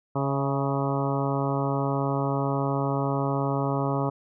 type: harmonic tone with a mistuned harmonic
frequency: 138.59 Hz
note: C#3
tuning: in tune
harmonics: 1 / 2 / 3 / 4 / 5 / 6 / 7 / 8 / 9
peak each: -27 / -30 / -32 / -33 / -34 / -35 / -35 / -36 / -37 dBFS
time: 0.15-4.1 s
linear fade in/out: 10 ms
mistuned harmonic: 5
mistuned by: -34 cents
effects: none